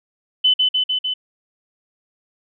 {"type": "tone with echo", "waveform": "sine", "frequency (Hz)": 3020, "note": "F#7", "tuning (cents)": 35, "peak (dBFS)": -11, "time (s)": [0.44, 0.54], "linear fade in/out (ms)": 10, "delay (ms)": 150, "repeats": 4, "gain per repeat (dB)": -2, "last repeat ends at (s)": 1.14, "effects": []}